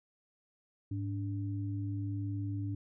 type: tone pair together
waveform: sine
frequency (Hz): 103.83 / 290.3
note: G#2 / D4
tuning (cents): 0 / -20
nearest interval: octave + tritone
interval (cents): 1780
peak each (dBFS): -34 / -40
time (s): 0.91-2.75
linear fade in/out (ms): 5
effects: none